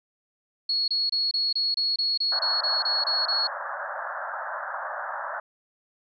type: tone bursts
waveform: sine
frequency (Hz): 4342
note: C#8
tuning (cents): -37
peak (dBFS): -22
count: 13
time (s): 0.69-3.472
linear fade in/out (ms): 5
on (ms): 190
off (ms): 26
type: band-pass noise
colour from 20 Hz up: white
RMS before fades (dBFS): -33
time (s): 2.32-5.4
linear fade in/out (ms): 2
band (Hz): 560 to 1700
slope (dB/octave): 96
effects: none